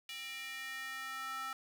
square tone with high-pass filter sweep, 264.4 Hz, C4, 18 cents sharp, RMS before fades -43 dBFS, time 0.09-1.53 s, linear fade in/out 2 ms, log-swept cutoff 2700 to 1200 Hz, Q 3.2, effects none

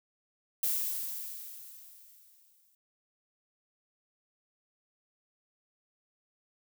violet noise with exponential decay, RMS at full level -29 dBFS, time 0.63-2.75 s, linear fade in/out 2 ms, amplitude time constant 460 ms, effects none

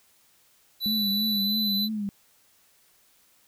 square tone with pitch glide, 3969 to 4004 Hz, B7 to B7, +8 to +23 cents, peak -25 dBFS, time 0.8-1.89 s, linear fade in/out 50 ms, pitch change +15 cents, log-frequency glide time 1.35-1.47 s
sine tone with vibrato, 209.4 Hz, G#3, 15 cents sharp, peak -27 dBFS, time 0.86-2.09 s, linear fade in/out 0 ms, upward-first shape triangle, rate 3.1 Hz, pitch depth 95 cents each way
effects white hiss -62 dBFS RMS until 3.47 s

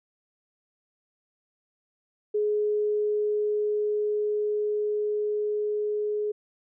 sine tone with level ramp, 420 Hz, G#4, 19 cents sharp, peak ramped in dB -22 to -25 dBFS, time 2.34-6.32 s, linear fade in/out 10 ms, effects none

